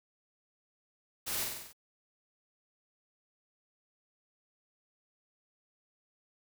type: noise with echo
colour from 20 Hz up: white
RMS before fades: -36 dBFS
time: 1.26-1.45 s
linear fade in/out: 20 ms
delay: 47 ms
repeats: 6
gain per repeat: -3 dB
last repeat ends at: 1.732 s
effects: none